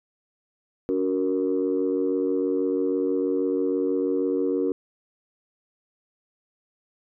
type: chord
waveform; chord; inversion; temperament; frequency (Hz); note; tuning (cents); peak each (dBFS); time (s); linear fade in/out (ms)
sine; F# major; second; equal with one note detuned; 283.8 / 370 / 466.2; C#4 / F#4 / A#4; +41 / 0 / 0; -25; 0.89-4.72; 0
effects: tanh soft clip ceiling -14 dBFS